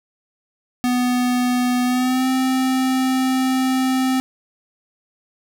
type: tone with pitch glide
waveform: square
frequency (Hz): 247.8 to 260.1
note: B3 to C4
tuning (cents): +6 to -10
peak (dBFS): -17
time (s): 0.84-4.2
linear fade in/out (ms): 0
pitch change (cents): +84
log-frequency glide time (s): 1.84-2.28
effects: none